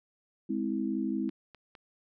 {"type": "chord", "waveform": "sine", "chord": "Ab augmented", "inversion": "none", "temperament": "just", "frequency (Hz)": [207.7, 259.6, 324.5], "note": ["Ab3", "C4", "E4"], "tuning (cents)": [0, -13, -27], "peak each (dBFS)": -33, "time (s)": [0.49, 1.3], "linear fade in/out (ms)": 10}
{"type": "clicks", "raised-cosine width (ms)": 0.3, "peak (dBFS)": -34, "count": 3, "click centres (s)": [1.292, 1.547, 1.752]}
{"effects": []}